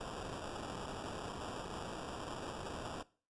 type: noise with sample-and-hold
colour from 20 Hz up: blue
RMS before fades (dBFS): -44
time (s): 0-3.03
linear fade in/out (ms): 10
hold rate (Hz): 2100
effects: noise-tail reverb RT60 0.4 s tail -20 dB re dry + resampled to 22050 Hz